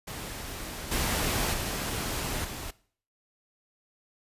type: noise with level steps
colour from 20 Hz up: pink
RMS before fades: -38 / -28 / -32 / -38 dBFS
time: 0.07-2.71 s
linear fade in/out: 10 ms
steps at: 0.91 / 1.53 / 2.44 s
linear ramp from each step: 10 ms
effects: noise-tail reverb RT60 0.5 s tail -20 dB re dry + resampled to 32000 Hz